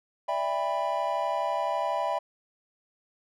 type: chord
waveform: triangle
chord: E minor seventh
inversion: third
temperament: equal with one note detuned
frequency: 587.3 / 659.3 / 800.9 / 987.8 Hz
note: D5 / E5 / G5 / B5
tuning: 0 / 0 / +37 / 0 cents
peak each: -31 / -29 / -30 / -29 dBFS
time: 0.28-2.19 s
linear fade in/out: 10 ms
effects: none